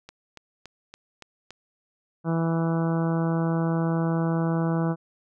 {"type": "click train", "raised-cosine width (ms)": 0.2, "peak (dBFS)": -24, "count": 6, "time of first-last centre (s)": [0.09, 1.506], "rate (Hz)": 3.53}
{"type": "harmonic tone", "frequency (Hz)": 164.9, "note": "E3", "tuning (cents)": 1, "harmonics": [1, 2, 3, 4, 5, 6, 7, 8, 9], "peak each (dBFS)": [-23, -29, -33, -35, -37, -39, -40, -41, -42], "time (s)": [2.24, 4.96], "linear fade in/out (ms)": 50}
{"effects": []}